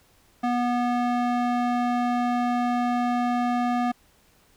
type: tone with band-pass filter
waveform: square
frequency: 243.4 Hz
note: B3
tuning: 25 cents flat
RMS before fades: -24 dBFS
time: 0.43-3.92 s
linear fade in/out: 10 ms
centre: 710 Hz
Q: 0.93
effects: pink hiss -60 dBFS RMS until 4.56 s